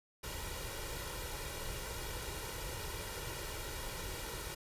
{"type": "noise with comb filter", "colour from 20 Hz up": "pink", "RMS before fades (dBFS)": -42, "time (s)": [0.23, 4.55], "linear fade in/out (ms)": 10, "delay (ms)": 2.1, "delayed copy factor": 0.65, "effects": ["resampled to 32000 Hz"]}